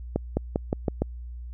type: accelerating click train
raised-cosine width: 2 ms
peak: -10 dBFS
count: 6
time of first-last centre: 0.16-1.02 s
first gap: 210 ms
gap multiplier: 0.9
effects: added 60 Hz sine -35 dBFS peak until 1.53 s